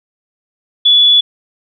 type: tone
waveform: sine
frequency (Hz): 3427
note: A7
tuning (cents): -46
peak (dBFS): -5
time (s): 0.85-1.21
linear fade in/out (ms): 10
effects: none